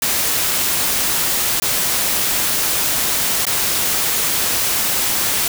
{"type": "noise with dropouts", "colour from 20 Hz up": "white", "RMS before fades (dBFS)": -18, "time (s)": [0.02, 5.48], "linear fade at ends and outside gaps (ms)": 2, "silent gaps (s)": [[1.6, 1.62], [3.453, 3.467]], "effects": []}